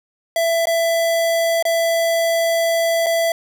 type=tone with dropouts; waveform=square; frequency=666 Hz; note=E5; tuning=18 cents sharp; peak=-16 dBFS; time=0.36-3.32 s; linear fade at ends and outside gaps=2 ms; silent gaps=0.656-0.67 / 1.626-1.652 / 3.062-3.066 s; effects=none